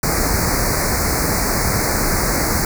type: band-stop noise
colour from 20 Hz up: pink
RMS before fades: -18 dBFS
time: 0.03-2.65 s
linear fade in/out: 2 ms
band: 2300 to 4300 Hz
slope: 96 dB/octave
effects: none